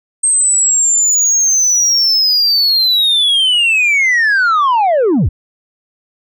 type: linear sweep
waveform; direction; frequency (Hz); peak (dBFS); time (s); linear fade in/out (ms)
sine; down; 8400 to 51.4; -6; 0.23-5.29; 10
effects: tanh soft clip ceiling -8 dBFS